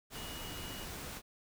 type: tone in noise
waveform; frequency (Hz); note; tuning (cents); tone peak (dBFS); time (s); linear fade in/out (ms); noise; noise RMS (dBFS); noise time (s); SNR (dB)
sine; 2902; F#7; -34; -49; 0.13-0.87; 50; pink; -44; 0.1-1.22; -8
effects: none